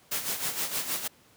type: noise with tremolo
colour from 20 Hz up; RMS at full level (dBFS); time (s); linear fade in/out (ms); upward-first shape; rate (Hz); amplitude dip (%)
white; -29; 0.11-1.08; 10; sine; 6.4; 65
effects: pink hiss -59 dBFS RMS until 1.36 s + high-pass 100 Hz 12 dB/octave